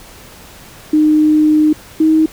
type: tone pair in turn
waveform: sine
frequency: 306.2 / 315.4 Hz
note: D#4 / D#4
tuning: -28 / +24 cents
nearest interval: minor second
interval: 52 cents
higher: second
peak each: -7 dBFS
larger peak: neither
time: 0.93-1.73 / 2-2.26 s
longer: first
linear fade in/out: 5 ms
effects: pink hiss -38 dBFS RMS until 2.32 s